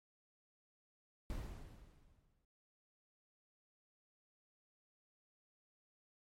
brown noise with exponential decay, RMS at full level -41 dBFS, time 1.3-2.45 s, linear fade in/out 1 ms, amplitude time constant 250 ms, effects noise-tail reverb RT60 0.1 s tail -24 dB re dry + MP3 64 kbps

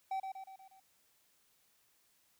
triangle tone with echo, 769 Hz, G5, 33 cents flat, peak -32 dBFS, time 0.11-0.2 s, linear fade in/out 5 ms, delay 120 ms, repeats 5, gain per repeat -5 dB, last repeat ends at 0.8 s, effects white hiss -72 dBFS RMS until 2.39 s

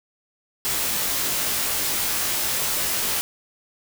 white noise with comb filter, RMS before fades -24 dBFS, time 0.65-3.21 s, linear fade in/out 0 ms, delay 19 ms, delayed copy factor -0.85, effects none

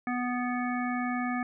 harmonic tone, 246.9 Hz, B3, in tune, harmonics 1 / 3 / 5 / 7 / 9, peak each -30 / -35 / -37 / -38 / -40 dBFS, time 0.07-1.43 s, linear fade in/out 2 ms, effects none

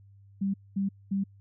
sine tone bursts, 196.3 Hz, G3, 3 cents sharp, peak -25 dBFS, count 3, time 0.41-1.24 s, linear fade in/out 10 ms, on 130 ms, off 220 ms, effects added 99 Hz sine -52 dBFS peak until 1.4 s

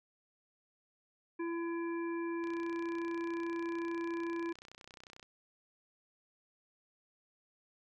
harmonic tone, 336.9 Hz, E4, 38 cents sharp, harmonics 1 / 3 / 5 / 7, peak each -35 / -45 / -49 / -52 dBFS, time 1.39-4.53 s, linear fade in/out 10 ms
click train, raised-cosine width 0.2 ms, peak -34 dBFS, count 88, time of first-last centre 2.44-5.228 s, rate 31.2 Hz
effects none

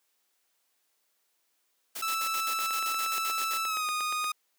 white noise with tremolo, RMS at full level -37 dBFS, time 1.95-3.61 s, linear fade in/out 10 ms, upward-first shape square, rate 7.7 Hz, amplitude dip 80%
sawtooth tone with pitch glide, 1318.5 to 1237.3 Hz, E6 to D#6, 0 to -10 cents, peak -25 dBFS, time 2.02-4.32 s, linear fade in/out 5 ms, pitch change -110 cents, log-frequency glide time 3.64-3.86 s
click train, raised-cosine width 0.3 ms, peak -23 dBFS, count 15, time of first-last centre 2.59-4.243 s, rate 8.47 Hz
effects white hiss -74 dBFS RMS until 4.58 s + high-pass 300 Hz 12 dB/octave

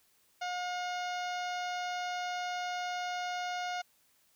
harmonic tone, 718 Hz, F5, 48 cents sharp, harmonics 1 / 2 / 3 / 4 / 5 / 6 / 7 / 8 / 9, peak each -35 / -41 / -45 / -47 / -49 / -51 / -52 / -53 / -54 dBFS, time 0.41-3.82 s, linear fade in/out 10 ms, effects white hiss -69 dBFS RMS until 4.35 s

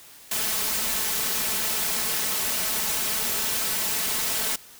white noise with comb filter, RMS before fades -26 dBFS, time 0.31-4.56 s, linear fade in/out 5 ms, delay 4.6 ms, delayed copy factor +0.6, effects white hiss -48 dBFS RMS until 4.79 s

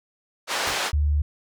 pink band-pass noise, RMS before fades -26 dBFS, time 0.47-0.92 s, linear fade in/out 50 ms, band 650 to 6400 Hz, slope 12 dB/octave
pink noise with exponential decay, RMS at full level -29 dBFS, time 0.67-0.87 s, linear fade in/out 2 ms, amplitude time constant 43 ms
sine tone, 73.7 Hz, D2, 7 cents sharp, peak -18 dBFS, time 0.93-1.22 s, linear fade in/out 5 ms
effects none

